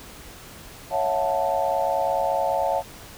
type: chord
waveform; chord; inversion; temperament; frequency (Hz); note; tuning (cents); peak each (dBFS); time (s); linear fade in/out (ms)
sine; F# minor seventh; second; equal with one note detuned; 554.4 / 659.3 / 728.5 / 880; C#5 / E5 / F#5 / A5; 0 / 0 / -27 / 0; -26; 0.9-2.83; 50
effects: pink hiss -43 dBFS RMS until 3.17 s